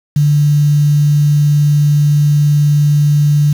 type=tone with quantisation; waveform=sine; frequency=146.83 Hz; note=D3; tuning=in tune; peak=-7 dBFS; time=0.16-3.53 s; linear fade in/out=5 ms; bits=5; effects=none